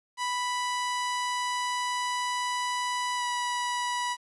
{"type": "tone with pitch glide", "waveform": "sawtooth", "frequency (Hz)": [987.8, 978.1], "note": ["B5", "B5"], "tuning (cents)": [0, -17], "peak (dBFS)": -24, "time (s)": [0.17, 4.17], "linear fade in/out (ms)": 50, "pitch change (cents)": -17, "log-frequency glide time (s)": [3.16, 3.23], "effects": ["resampled to 24000 Hz", "10-bit"]}